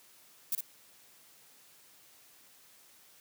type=noise with echo; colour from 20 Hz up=violet; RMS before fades=-31 dBFS; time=0.52-0.55 s; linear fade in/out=2 ms; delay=57 ms; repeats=1; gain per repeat=-4 dB; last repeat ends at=0.607 s; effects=white hiss -60 dBFS RMS until 3.2 s + high-pass 100 Hz 12 dB/octave